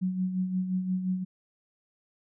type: tone with tremolo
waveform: sine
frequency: 185 Hz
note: F#3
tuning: in tune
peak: -24 dBFS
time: 0.01-1.25 s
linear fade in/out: 20 ms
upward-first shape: sine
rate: 5.7 Hz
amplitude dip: 55%
effects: none